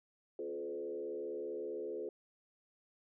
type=tone with frequency modulation; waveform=sine; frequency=428.5 Hz; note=A4; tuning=46 cents flat; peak=-38 dBFS; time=0.39-2.09 s; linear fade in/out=2 ms; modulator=75.3 Hz; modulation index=1.2; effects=none